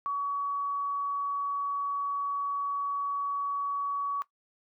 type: tone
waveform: sine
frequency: 1130 Hz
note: C#6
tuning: 33 cents sharp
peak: -28 dBFS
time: 0.06-4.22 s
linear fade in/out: 0 ms
effects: noise-tail reverb RT60 0.1 s tail -17 dB re dry